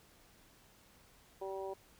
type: harmonic tone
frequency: 192.8 Hz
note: G3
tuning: 28 cents flat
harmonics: 2 / 3 / 4 / 5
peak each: -41 / -45 / -47 / -49 dBFS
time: 1.41-1.74 s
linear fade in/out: 10 ms
effects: pink hiss -64 dBFS RMS until 1.99 s